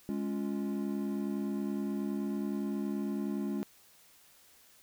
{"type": "chord", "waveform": "triangle", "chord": "Db major", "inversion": "second", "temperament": "equal", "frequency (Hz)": [207.7, 277.2, 349.2], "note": ["Ab3", "Db4", "F4"], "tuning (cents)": [0, 0, 0], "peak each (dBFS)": [-32, -35, -38], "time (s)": [0.09, 3.63], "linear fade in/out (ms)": 0, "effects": ["white hiss -61 dBFS RMS until 4.82 s"]}